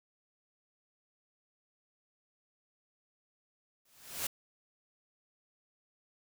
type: noise with exponential growth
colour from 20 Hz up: white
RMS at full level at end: -32 dBFS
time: 3.85-4.27 s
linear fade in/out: 5 ms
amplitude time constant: 90 ms
effects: none